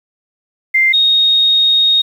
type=tone pair in turn; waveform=sine; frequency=2093 / 3729 Hz; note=C7 / A#7; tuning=0 / 0 cents; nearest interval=minor seventh; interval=1000 cents; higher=second; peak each=-8 dBFS; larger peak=neither; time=0.74-0.93 / 0.93-2.02 s; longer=second; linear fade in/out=10 ms; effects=7-bit